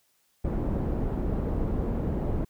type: low-pass noise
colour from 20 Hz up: pink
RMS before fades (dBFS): -28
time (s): 0.44-2.45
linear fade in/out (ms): 10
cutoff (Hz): 470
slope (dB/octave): 12
effects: white hiss -69 dBFS RMS until 2.49 s